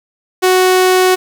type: tone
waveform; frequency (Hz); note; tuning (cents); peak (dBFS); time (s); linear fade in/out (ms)
sawtooth; 370; F#4; 0; -4; 0.42-1.16; 20
effects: 7-bit